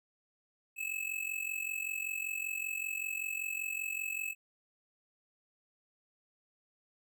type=tone with amplitude modulation; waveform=square; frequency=2599 Hz; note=E7; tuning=25 cents flat; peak=-32 dBFS; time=0.76-4.35 s; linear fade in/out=50 ms; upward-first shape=sine; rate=45.2 Hz; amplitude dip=80%; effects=none